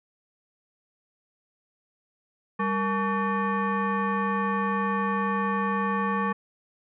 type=tone with frequency modulation; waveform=sine; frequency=466.5 Hz; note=A#4; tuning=1 cent sharp; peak=-23 dBFS; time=2.59-6.33 s; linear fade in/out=10 ms; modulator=664 Hz; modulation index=1.8; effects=none